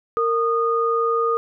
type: tone pair together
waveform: sine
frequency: 460.4 / 1229 Hz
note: A#4 / D#6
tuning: -22 / -22 cents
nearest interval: octave + perfect fourth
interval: 1700 cents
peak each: -20 dBFS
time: 0.17-1.37 s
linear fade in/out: 0 ms
effects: none